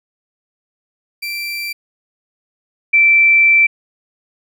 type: tone pair in turn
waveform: 30% pulse / sine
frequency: 2349 / 2336 Hz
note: D7 / D7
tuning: 0 / -10 cents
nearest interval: unison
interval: 10 cents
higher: first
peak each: -19 / -7 dBFS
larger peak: second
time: 1.22-1.73 / 2.93-3.67 s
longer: second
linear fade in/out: 10 ms
effects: none